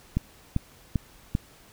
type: click train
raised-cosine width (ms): 5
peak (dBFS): -11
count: 4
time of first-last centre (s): 0.17-1.351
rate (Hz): 2.54
effects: pink hiss -54 dBFS RMS until 1.72 s